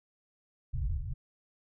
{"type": "low-pass noise", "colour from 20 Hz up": "pink", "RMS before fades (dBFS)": -33, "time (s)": [0.73, 1.14], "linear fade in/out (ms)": 10, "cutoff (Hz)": 140, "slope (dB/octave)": 96, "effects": []}